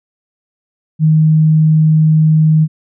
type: tone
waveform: sine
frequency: 156.5 Hz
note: D#3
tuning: 10 cents sharp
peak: -6 dBFS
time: 0.99-2.68 s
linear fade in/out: 50 ms
effects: none